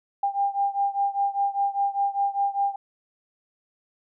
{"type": "beating tone pair", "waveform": "sine", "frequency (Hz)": [797, 802], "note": ["G5", "G5"], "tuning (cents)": [28, 39], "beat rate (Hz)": 5, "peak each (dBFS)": [-24, -26], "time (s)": [0.23, 2.76], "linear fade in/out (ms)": 5, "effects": []}